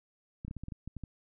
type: clicks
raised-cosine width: 5 ms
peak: -28 dBFS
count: 10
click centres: 0.449 / 0.481 / 0.511 / 0.567 / 0.636 / 0.684 / 0.722 / 0.876 / 0.967 / 1.037 s
effects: none